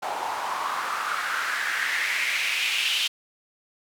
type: noise with band-pass filter sweep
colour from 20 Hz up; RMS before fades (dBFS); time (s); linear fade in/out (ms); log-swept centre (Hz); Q
white; -27; 0.02-3.08; 10; 790 to 3100; 4
effects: none